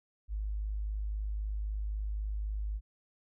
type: tone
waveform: sine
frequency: 51.91 Hz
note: G#1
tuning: in tune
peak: -32 dBFS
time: 0.28-2.81 s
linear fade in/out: 50 ms
effects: none